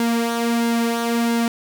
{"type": "tone with flanger", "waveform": "sawtooth", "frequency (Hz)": 233.1, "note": "A#3", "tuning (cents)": 0, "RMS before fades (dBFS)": -20, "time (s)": [0, 1.48], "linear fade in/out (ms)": 2, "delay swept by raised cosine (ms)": [1.6, 3.9], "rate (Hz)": 1.5, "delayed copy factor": -0.5, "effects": ["7-bit"]}